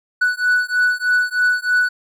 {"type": "beating tone pair", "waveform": "triangle", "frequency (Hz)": [1480, 1483.2], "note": ["F#6", "F#6"], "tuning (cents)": [0, 4], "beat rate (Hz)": 3.2, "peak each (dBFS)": -16, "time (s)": [0.21, 1.89], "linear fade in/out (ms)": 10, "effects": []}